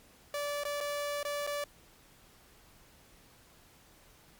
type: tone with dropouts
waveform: sawtooth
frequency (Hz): 580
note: D5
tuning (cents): -22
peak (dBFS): -29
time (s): 0.34-1.64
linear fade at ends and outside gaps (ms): 2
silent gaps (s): 0.636-0.651 / 0.805-0.809 / 1.23-1.25 / 1.467-1.473
effects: pink hiss -60 dBFS RMS until 4.39 s + MP3 96 kbps

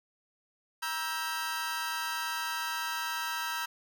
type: chord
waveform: sawtooth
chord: E diminished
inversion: second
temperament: just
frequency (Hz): 949.3 / 1318.5 / 1582.2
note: Bb5 / E6 / G6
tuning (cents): +31 / 0 / +16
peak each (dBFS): -33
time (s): 0.82-3.66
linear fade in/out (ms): 10
effects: none

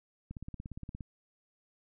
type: click train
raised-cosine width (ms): 5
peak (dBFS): -29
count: 13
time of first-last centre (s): 0.31-1.008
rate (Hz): 17.2
effects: none

